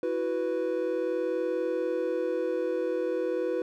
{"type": "chord", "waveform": "triangle", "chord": "E suspended second", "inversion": "none", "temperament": "equal", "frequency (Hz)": [329.6, 370, 493.9], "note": ["E4", "F#4", "B4"], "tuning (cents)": [0, 0, 0], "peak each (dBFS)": [-31, -30, -27], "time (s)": [0.03, 3.62], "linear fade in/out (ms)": 2, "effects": []}